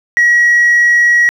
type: tone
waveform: sine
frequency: 1912 Hz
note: A#6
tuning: 43 cents sharp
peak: -4 dBFS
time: 0.17-1.29 s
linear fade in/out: 0 ms
effects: tanh soft clip ceiling -4 dBFS + 7-bit